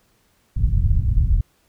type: low-pass noise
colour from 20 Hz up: white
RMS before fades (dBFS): -17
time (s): 0.56-1.41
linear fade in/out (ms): 5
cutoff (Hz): 100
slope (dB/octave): 24
effects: pink hiss -62 dBFS RMS until 1.68 s